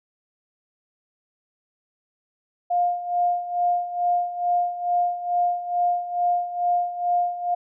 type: tone with tremolo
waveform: sine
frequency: 706 Hz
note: F5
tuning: 19 cents sharp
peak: -17 dBFS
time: 2.7-7.55 s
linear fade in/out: 10 ms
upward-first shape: sine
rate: 2.3 Hz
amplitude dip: 75%
effects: none